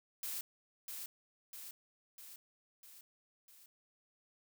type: noise with echo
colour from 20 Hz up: blue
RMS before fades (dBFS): -41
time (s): 0.23-0.41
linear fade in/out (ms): 2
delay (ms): 650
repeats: 5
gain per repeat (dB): -4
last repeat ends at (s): 3.66
effects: none